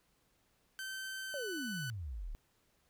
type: tone with pitch glide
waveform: sawtooth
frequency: 1544 to 1497.4 Hz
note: G6 to F#6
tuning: -27 to +20 cents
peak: -37 dBFS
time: 0.79-1.9 s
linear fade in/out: 0 ms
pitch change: -53 cents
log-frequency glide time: 1.29-1.46 s
type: exponential sweep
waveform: sine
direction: down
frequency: 604 to 32.65 Hz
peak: -39 dBFS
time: 1.34-2.35 s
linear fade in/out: 0 ms
effects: pink hiss -74 dBFS RMS until 2.89 s